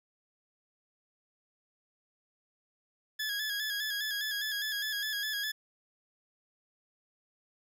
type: tone with vibrato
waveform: 20% pulse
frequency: 1687 Hz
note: G#6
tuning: 27 cents sharp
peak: -27 dBFS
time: 3.19-5.52 s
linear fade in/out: 10 ms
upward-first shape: square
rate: 4.9 Hz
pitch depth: 42 cents each way
effects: none